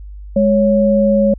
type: tone pair together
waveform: sine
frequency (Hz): 207.7 / 554.4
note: G#3 / C#5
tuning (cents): 0 / 0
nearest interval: octave + perfect fourth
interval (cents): 1700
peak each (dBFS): -12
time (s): 0.36-1.34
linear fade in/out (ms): 5
effects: added 50 Hz sine -29 dBFS peak until 1.38 s